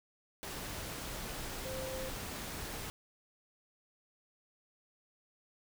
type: tone in noise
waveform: sine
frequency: 523.3 Hz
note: C5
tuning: in tune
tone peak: -40 dBFS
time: 1.65-2.09 s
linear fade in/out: 0 ms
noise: pink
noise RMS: -42 dBFS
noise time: 0.43-2.9 s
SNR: -1 dB
effects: none